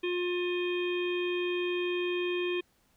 harmonic tone with a mistuned harmonic, 355.5 Hz, F4, 31 cents sharp, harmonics 1 / 3 / 5 / 7 / 9 / 10, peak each -29 / -44 / -44 / -37 / -41 / -51 dBFS, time 0.03-2.61 s, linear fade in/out 10 ms, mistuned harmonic 10, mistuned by +44 cents, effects pink hiss -69 dBFS RMS until 2.96 s

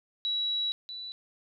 sine tone pair in turn, 3900 / 3959 Hz, B7 / B7, -23 / +3 cents, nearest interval unison, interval 26 cents, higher second, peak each -27 / -37 dBFS, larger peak first, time 0.25-0.72 / 0.89-1.12 s, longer first, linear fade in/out 0 ms, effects none

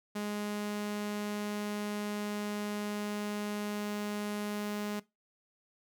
sawtooth tone, 207.7 Hz, G#3, in tune, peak -30 dBFS, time 0.15-5 s, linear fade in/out 10 ms, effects noise-tail reverb RT60 0.2 s tail -19 dB re dry

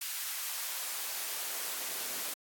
white noise with high-pass filter sweep, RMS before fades -37 dBFS, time 0.01-2.34 s, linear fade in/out 5 ms, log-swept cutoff 1400 to 220 Hz, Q 0.7, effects AAC 64 kbps

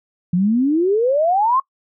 sine exponential sweep, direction up, 170 to 1096 Hz, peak -13 dBFS, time 0.33-1.6 s, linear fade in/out 5 ms, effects noise-tail reverb RT60 0.1 s tail -22 dB re dry

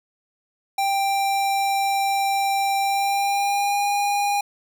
square tone with pitch glide, 788 to 812.5 Hz, G5 to G#5, +9 to -38 cents, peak -20 dBFS, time 0.78-4.41 s, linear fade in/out 5 ms, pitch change +53 cents, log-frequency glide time 2.8-3.87 s, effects none

